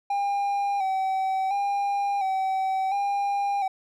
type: tone with vibrato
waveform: triangle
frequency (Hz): 784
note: G5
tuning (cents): 0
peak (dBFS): -21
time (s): 0.1-3.68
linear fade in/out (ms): 5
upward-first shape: square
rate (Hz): 0.71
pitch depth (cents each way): 43
effects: none